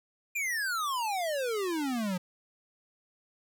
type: exponential sweep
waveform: square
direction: down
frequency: 2448 to 175 Hz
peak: -30 dBFS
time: 0.35-2.18 s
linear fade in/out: 10 ms
effects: none